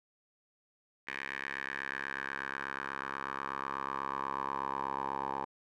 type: tone with band-pass filter sweep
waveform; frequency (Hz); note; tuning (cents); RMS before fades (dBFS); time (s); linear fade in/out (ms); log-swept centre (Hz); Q
10% pulse; 68.2; C#2; -28; -38; 1.07-5.45; 10; 2000 to 860; 4
effects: none